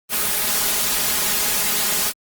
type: noise with comb filter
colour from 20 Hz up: white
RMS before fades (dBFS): -20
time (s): 0.09-2.13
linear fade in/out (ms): 50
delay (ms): 4.8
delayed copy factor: +0.9
effects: Opus 24 kbps